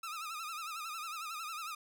sawtooth tone with vibrato, 1278 Hz, D#6, 46 cents sharp, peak -36 dBFS, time 0.03-1.75 s, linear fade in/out 5 ms, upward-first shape sine, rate 11 Hz, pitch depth 100 cents each way, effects none

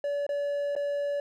triangle tone with dropouts, 573 Hz, D5, 43 cents flat, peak -25 dBFS, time 0.04-1.2 s, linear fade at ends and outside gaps 2 ms, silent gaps 0.266-0.291 / 0.753-0.763 s, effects none

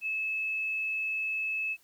sine tone, 2600 Hz, E7, 24 cents flat, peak -29 dBFS, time 0.01-1.77 s, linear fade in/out 50 ms, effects white hiss -64 dBFS RMS until 1.83 s

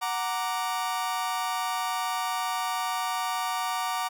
40% pulse chord, Gb augmented, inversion none, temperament equal, 740 / 932.3 / 1174.7 Hz, Gb5 / Bb5 / D6, 0 / 0 / 0 cents, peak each -31 dBFS, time 0.01-4.09 s, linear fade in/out 20 ms, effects none

